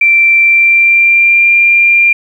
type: tone with pitch glide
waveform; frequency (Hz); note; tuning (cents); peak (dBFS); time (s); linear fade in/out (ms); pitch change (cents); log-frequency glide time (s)
sine; 2349 to 2387; D7 to D7; 0 to +28; -4; 0.01-2.13; 5; +28; 0.42-1.52
effects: 7-bit